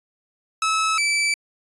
sawtooth tone pair in turn, 1298 / 2317 Hz, E6 / D7, -27 / -24 cents, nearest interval minor seventh, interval 1003 cents, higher second, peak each -15 dBFS, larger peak neither, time 0.62-0.98 / 0.98-1.34 s, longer neither, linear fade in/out 2 ms, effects resampled to 24000 Hz

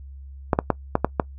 clicks, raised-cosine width 1 ms, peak -3 dBFS, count 6, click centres 0.532 / 0.589 / 0.703 / 0.954 / 1.046 / 1.198 s, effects noise-tail reverb RT60 0.1 s tail -22 dB re dry + added 68 Hz sine -37 dBFS peak until 1.38 s

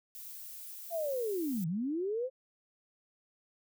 violet noise, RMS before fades -46 dBFS, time 0.15-1.64 s, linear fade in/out 0 ms
sine linear two-way sweep, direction down then up, 698.5 to 153.3 to 532 Hz, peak -31 dBFS, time 0.9-2.3 s, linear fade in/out 50 ms, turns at 1.67 s
effects none

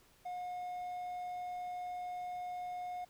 triangle tone, 720 Hz, F#5, 47 cents flat, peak -37 dBFS, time 0.25-3.05 s, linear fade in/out 10 ms, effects pink hiss -66 dBFS RMS until 3.09 s

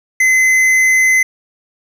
triangle tone with tanh clipping, 2045 Hz, C7, 40 cents flat, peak -10 dBFS, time 0.2-1.23 s, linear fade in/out 5 ms, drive 15 dB, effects none

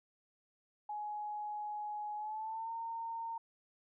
sine tone with pitch glide, 839 to 914.9 Hz, G#5 to A#5, +17 to -33 cents, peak -38 dBFS, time 0.89-3.38 s, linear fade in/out 5 ms, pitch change +150 cents, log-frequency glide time 2.16-2.72 s, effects none

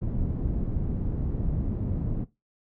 pink low-pass noise, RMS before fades -28 dBFS, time 0.01-2.25 s, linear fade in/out 20 ms, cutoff 230 Hz, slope 12 dB/octave, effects noise-tail reverb RT60 0.2 s tail -17 dB re dry

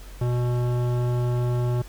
sine tone with hard clipping, 122.2 Hz, B2, 18 cents flat, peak -23 dBFS, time 0.21-1.82 s, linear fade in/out 5 ms, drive 15 dB, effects added 45 Hz sine -39 dBFS peak until 1.88 s + pink hiss -48 dBFS RMS until 1.88 s

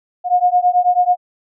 sine beating tone pair, 714 / 723.2 Hz, F5 / F#5, +38 / -40 cents, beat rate 9.2 Hz, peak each -14 dBFS, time 0.24-1.17 s, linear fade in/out 50 ms, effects none

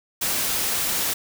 white noise, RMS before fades -24 dBFS, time 0.21-1.14 s, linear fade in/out 10 ms, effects none

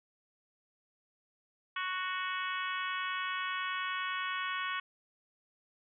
harmonic tone, 370.1 Hz, F#4, in tune, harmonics 3 / 4 / 5 / 6 / 7 / 8 / 9, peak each -37 / -39 / -41 / -43 / -44 / -45 / -46 dBFS, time 1.76-4.8 s, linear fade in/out 5 ms, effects none

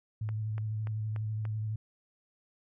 sine tone with vibrato, 108.2 Hz, A2, 29 cents flat, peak -31 dBFS, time 0.21-1.76 s, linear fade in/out 5 ms, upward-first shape square, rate 12 Hz, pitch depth 19 cents each way
click train, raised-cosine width 0.5 ms, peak -30 dBFS, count 5, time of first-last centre 0.29-1.453 s, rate 3.44 Hz
effects none

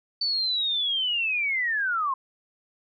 sine linear sweep, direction down, 4551 to 1031 Hz, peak -23 dBFS, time 0.21-2.14 s, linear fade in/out 5 ms, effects none

